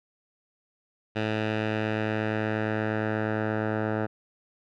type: tone with low-pass filter sweep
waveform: 10% pulse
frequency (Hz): 108.5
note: A2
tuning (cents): -24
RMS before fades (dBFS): -28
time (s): 1.15-4.07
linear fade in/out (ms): 20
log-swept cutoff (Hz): 2900 to 1300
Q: 1.6
effects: none